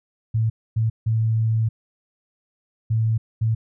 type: tone bursts at uneven times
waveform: sine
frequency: 111.7 Hz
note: A2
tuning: 27 cents sharp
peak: -17 dBFS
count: 5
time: 0.34-0.5 / 0.76-0.9 / 1.06-1.69 / 2.9-3.18 / 3.41-3.55 s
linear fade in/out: 10 ms
effects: none